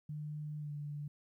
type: tone with pitch glide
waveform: sine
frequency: 150.4 to 146.71 Hz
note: D3 to D3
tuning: +42 to -1 cents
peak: -39 dBFS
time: 0.09-1.08 s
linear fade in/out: 5 ms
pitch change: -43 cents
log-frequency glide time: 0.58-0.71 s
effects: 13-bit